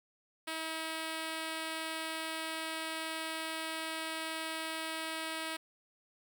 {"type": "tone", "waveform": "5% pulse", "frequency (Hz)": 320.8, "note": "E4", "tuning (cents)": -47, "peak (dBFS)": -25, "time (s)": [0.47, 5.57], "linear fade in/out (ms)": 10, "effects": []}